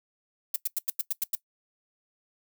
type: noise bursts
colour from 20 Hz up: violet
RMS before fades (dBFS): -27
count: 8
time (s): 0.54-1.351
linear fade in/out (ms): 2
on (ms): 20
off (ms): 93
effects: noise-tail reverb RT60 0.1 s tail -19 dB re dry